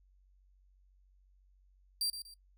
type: tone with echo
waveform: sawtooth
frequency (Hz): 4712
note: D8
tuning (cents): +5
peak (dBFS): -28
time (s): 2.01-2.1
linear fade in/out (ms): 2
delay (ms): 120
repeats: 2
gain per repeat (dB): -10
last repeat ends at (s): 2.34
effects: noise-tail reverb RT60 0.1 s tail -20 dB re dry + added 47 Hz sine -63 dBFS peak until 2.57 s